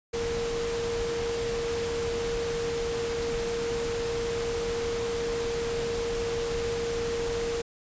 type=tone in noise; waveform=sine; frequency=466.2 Hz; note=A#4; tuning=in tune; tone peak=-28 dBFS; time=0.13-7.62 s; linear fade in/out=10 ms; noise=pink; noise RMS=-35 dBFS; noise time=0.13-7.62 s; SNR=+4 dB; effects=resampled to 16000 Hz